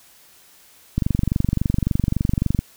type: click train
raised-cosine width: 5 ms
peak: -6 dBFS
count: 39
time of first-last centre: 0.98-2.59 s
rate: 23.6 Hz
effects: white hiss -51 dBFS RMS until 2.76 s